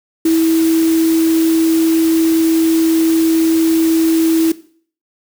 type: tone in noise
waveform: sine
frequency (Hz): 325.3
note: E4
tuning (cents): -23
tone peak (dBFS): -9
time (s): 0.25-4.52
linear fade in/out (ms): 5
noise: white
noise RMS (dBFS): -26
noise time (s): 0.25-4.52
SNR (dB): +14
effects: noise-tail reverb RT60 0.5 s tail -17 dB re dry